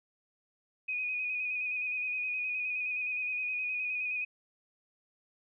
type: tone with vibrato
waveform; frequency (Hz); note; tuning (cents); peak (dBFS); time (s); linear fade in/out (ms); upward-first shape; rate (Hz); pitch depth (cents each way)
sine; 2489; D#7; 0; -31; 0.88-4.25; 10; square; 9.6; 24
effects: none